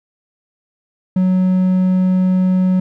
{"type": "tone", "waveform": "triangle", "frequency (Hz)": 185, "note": "F#3", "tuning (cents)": 0, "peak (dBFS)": -9, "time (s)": [1.16, 2.8], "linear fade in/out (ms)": 5, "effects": []}